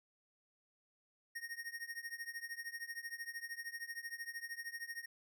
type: tone with tremolo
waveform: square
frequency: 1858 Hz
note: A#6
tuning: 6 cents flat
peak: -40 dBFS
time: 1.35-5.06 s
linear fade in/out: 10 ms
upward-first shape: triangle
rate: 13 Hz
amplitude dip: 95%
effects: none